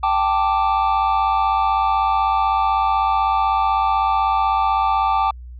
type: chord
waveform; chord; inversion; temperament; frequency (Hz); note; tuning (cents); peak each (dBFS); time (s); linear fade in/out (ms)
triangle; G suspended second; none; equal; 784 / 880 / 1174.7; G5 / A5 / D6; 0 / 0 / 0; -18; 0.03-5.31; 5
effects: added 61 Hz sine -33 dBFS peak until 5.59 s + resampled to 11025 Hz